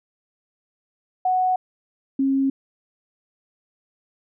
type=tone pair in turn; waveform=sine; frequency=740 / 270.7 Hz; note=F#5 / C#4; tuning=0 / -41 cents; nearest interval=octave + perfect fourth; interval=1741 cents; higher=first; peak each=-17 dBFS; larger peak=neither; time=1.25-1.56 / 2.19-2.5 s; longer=neither; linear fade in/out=5 ms; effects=none